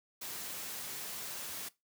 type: noise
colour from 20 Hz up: white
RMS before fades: -42 dBFS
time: 0.21-1.69 s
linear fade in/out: 10 ms
effects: noise-tail reverb RT60 0.2 s tail -19 dB re dry + high-pass 100 Hz 12 dB/octave